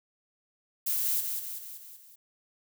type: noise with echo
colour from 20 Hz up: violet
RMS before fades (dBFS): -29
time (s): 0.86-1.21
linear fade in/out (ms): 10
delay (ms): 190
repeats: 5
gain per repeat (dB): -5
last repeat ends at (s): 2.16
effects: none